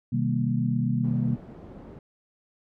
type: chord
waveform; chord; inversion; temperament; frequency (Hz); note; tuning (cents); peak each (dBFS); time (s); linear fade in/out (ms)
sine; C minor seventh; none; equal with one note detuned; 127.53 / 155.56 / 196 / 233.1; C3 / Eb3 / G3 / Bb3; -44 / 0 / 0 / 0; -26 / -30 / -30 / -27; 0.12-1.36; 10
type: low-pass noise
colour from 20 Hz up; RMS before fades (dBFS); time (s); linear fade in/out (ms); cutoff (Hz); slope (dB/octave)
white; -44; 1.04-1.99; 2; 350; 12
effects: none